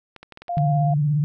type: clicks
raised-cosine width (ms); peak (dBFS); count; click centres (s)
0.3; -24; 7; 0.163 / 0.23 / 0.323 / 0.374 / 0.42 / 0.482 / 0.581
type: tone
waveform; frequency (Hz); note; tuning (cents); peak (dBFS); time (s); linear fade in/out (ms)
sine; 698.5; F5; 0; -23; 0.49-0.94; 5
type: tone with vibrato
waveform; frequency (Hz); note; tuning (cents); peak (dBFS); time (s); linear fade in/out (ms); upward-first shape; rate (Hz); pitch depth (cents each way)
sine; 147.7; D3; +10; -17; 0.57-1.24; 0; sine; 17; 72
effects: none